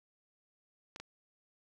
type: clicks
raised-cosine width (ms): 0.2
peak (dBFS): -27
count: 2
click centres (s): 0.961 / 1
effects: none